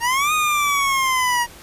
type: linear two-way sweep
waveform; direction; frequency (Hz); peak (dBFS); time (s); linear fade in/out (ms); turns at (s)
25% pulse; up then down; 914 to 1244.5 to 945; -13; 0-1.47; 50; 0.33
effects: pink hiss -42 dBFS RMS until 1.62 s + resampled to 32000 Hz